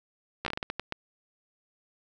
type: slowing click train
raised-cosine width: 0.3 ms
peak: -15 dBFS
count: 10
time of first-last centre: 0.45-0.924 s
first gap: 13 ms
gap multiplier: 1.33
effects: none